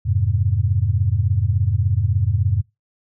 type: chord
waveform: sine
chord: F minor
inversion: none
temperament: equal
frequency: 87.31 / 103.83 / 130.81 Hz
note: F2 / Ab2 / C3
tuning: 0 / 0 / 0 cents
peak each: -20 / -18 / -24 dBFS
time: 0.05-2.62 s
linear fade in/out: 20 ms
effects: noise-tail reverb RT60 0.2 s tail -23 dB re dry